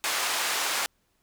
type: band-pass noise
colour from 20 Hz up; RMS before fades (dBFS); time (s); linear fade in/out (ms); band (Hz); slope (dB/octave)
pink; -28; 0.04-0.86; 0; 870 to 11000; 12
effects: pink hiss -71 dBFS RMS until 1.22 s